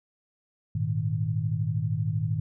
sine chord, Ab suspended second, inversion none, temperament equal, 103.83 / 116.54 / 155.56 Hz, Ab2 / Bb2 / Eb3, 0 / 0 / 0 cents, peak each -29 dBFS, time 0.75-2.4 s, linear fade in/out 5 ms, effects none

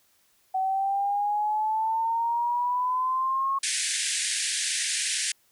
sine exponential sweep, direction up, 754 to 1095 Hz, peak -23 dBFS, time 0.54-3.59 s, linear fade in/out 10 ms
white band-pass noise, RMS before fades -28 dBFS, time 3.63-5.32 s, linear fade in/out 5 ms, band 1600 to 10000 Hz, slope 96 dB/octave
effects white hiss -65 dBFS RMS until 5.51 s

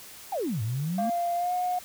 sine exponential two-way sweep, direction down then up, 848 to 103.83 to 237.5 Hz, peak -26 dBFS, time 0.32-1.1 s, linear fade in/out 5 ms, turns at 0.62 s
sine tone with pitch glide, 694 to 723.1 Hz, F5 to F#5, -11 to -40 cents, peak -24 dBFS, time 0.98-1.79 s, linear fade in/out 5 ms, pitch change +71 cents, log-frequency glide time 1.35-1.53 s
effects tanh soft clip ceiling -20 dBFS + white hiss -46 dBFS RMS until 1.84 s

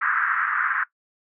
white band-pass noise, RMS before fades -23 dBFS, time 0.01-0.84 s, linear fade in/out 10 ms, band 1200 to 1700 Hz, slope 48 dB/octave, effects noise-tail reverb RT60 0.1 s tail -18 dB re dry

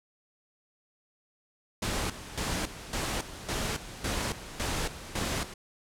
pink noise with tremolo, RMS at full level -31 dBFS, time 1.82-5.54 s, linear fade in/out 5 ms, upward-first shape square, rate 1.8 Hz, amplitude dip 75%, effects low-pass 10000 Hz 12 dB/octave

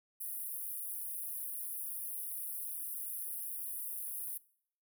pink high-pass noise, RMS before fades -41 dBFS, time 0.2-4.38 s, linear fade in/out 10 ms, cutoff 9700 Hz, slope 96 dB/octave, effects noise-tail reverb RT60 0.6 s tail -21 dB re dry

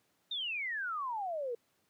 sine exponential sweep, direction down, 3729 to 457.2 Hz, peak -34 dBFS, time 0.31-1.55 s, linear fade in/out 5 ms, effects pink hiss -74 dBFS RMS until 1.89 s + high-pass 150 Hz 12 dB/octave

